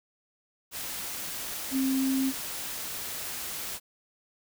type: tone in noise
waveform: sine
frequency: 265.9 Hz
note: C4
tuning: 28 cents sharp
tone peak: -24 dBFS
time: 1.71-2.33 s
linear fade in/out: 50 ms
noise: white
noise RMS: -36 dBFS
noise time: 0.71-3.8 s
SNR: +9 dB
effects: none